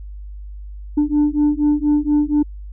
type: beating tone pair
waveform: sine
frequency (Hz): 293.7 / 297.9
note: D4 / D4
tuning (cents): 0 / +25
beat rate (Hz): 4.2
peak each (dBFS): -15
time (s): 0.97-2.43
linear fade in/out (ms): 10
effects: tanh soft clip ceiling -10 dBFS + added 50 Hz sine -30 dBFS peak until 2.72 s